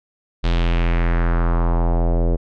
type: tone with low-pass filter sweep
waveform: square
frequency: 42.55 Hz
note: F1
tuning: 44 cents flat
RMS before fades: -17 dBFS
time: 0.43-2.37 s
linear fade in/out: 20 ms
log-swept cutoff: 3900 to 490 Hz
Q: 2.2
effects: none